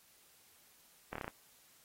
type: slowing click train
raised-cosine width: 0.5 ms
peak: -26 dBFS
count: 6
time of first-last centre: 1.13-1.28 s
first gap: 25 ms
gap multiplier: 1.09
effects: white hiss -65 dBFS RMS until 1.84 s + AAC 48 kbps